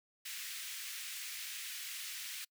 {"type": "high-pass noise", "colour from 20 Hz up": "pink", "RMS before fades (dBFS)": -44, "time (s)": [0.25, 2.45], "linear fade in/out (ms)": 10, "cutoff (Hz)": 1900, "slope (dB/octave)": 24, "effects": ["noise-tail reverb RT60 0.1 s tail -26 dB re dry"]}